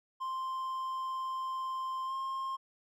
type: tone with pitch glide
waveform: triangle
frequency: 1047 to 1064.7 Hz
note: C6 to C6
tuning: +1 to +30 cents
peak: -32 dBFS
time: 0.2-2.57 s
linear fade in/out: 20 ms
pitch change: +29 cents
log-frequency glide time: 2.06-2.13 s
effects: none